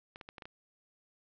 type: clicks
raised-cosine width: 0.3 ms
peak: -30 dBFS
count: 6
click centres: 0.159 / 0.212 / 0.289 / 0.382 / 0.422 / 0.455 s
effects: low-pass 5000 Hz 12 dB/octave